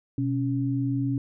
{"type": "tone pair together", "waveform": "sine", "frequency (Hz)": [125.06, 277.2], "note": ["B2", "C#4"], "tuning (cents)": [22, 0], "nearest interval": "octave + major second", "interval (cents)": 1378, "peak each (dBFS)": [-26, -26], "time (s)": [0.18, 1.18], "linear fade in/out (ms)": 2, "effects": []}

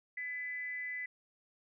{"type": "tone with frequency modulation", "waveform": "sine", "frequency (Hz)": 2004, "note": "B6", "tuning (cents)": 25, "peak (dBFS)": -37, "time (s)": [0.17, 1.06], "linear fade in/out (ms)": 5, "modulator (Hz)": 309, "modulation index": 0.31, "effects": []}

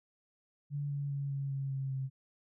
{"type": "tone with pitch steps", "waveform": "sine", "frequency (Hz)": [143.9, 142.08, 140.29, 138.52, 136.77, 135.04, 133.34], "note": ["D3", "C#3", "C#3", "C#3", "C#3", "C#3", "C3"], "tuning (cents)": [-35, 43, 21, -1, -23, -45, 33], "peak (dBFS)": -33, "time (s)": [0.7, 2.1], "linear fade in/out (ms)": 50, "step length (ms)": 200, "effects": []}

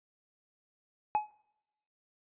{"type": "tone with exponential decay", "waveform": "triangle", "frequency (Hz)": 847, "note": "G#5", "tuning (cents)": 34, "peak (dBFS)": -20, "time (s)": [1.15, 1.31], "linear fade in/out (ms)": 0, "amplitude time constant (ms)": 34, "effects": ["noise-tail reverb RT60 0.9 s tail -25 dB re dry", "resampled to 8000 Hz"]}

